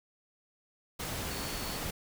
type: tone in noise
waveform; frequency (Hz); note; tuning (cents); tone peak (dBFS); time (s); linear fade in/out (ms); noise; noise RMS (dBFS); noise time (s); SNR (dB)
sine; 4435; C#8; 0; -45; 1.3-1.78; 10; pink; -37; 0.99-1.91; -11
effects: none